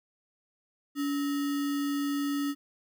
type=tone with sample-and-hold; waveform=sine; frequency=284.6 Hz; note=C#4; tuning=46 cents sharp; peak=-27 dBFS; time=0.95-2.55 s; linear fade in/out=50 ms; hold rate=1575 Hz; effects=none